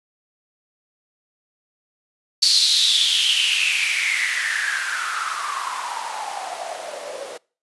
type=noise with band-pass filter sweep; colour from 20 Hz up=blue; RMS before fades=-22 dBFS; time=2.42-7.38 s; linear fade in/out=10 ms; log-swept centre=4500 to 500 Hz; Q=7.6; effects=noise-tail reverb RT60 0.4 s tail -26 dB re dry + resampled to 24000 Hz